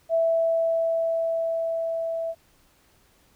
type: tone with level ramp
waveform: sine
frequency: 659.3 Hz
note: E5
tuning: in tune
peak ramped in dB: -18 to -26 dBFS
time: 0.09-2.35 s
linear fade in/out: 50 ms
effects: pink hiss -61 dBFS RMS until 3.35 s